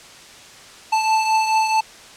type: beating tone pair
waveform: square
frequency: 878 / 882.6 Hz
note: A5 / A5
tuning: -4 / +5 cents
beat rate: 4.6 Hz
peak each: -17 / -25 dBFS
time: 0.92-1.81 s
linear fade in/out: 10 ms
effects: white hiss -42 dBFS RMS until 2.16 s + low-pass 7000 Hz 12 dB/octave